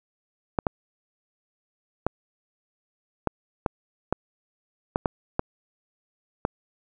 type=clicks; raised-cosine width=1 ms; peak=-8 dBFS; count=10; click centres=0.588 / 0.668 / 2.066 / 3.273 / 3.662 / 4.126 / 4.959 / 5.058 / 5.394 / 6.451 s; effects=none